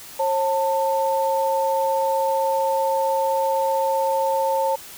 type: tone pair together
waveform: sine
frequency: 540 / 892.2 Hz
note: C#5 / A5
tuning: -45 / +24 cents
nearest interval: major sixth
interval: 869 cents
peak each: -21 dBFS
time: 0.19-4.76 s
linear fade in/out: 10 ms
effects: white hiss -40 dBFS RMS until 4.97 s